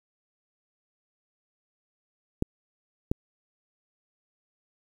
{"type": "clicks", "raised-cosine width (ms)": 3, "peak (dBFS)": -11, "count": 2, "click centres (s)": [2.424, 3.115], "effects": ["8-bit"]}